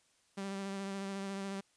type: tone with vibrato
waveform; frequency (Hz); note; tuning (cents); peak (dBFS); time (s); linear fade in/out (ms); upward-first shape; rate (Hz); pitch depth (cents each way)
sawtooth; 196; G3; 0; -34; 0.37-1.61; 10; sine; 14; 20
effects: white hiss -71 dBFS RMS until 1.76 s + resampled to 22050 Hz